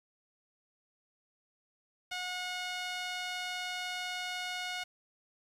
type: tone with band-pass filter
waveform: sawtooth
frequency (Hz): 726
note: F#5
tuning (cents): -33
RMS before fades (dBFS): -38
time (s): 2.11-4.84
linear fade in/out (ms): 10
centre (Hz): 3000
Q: 0.98
effects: resampled to 32000 Hz + 9-bit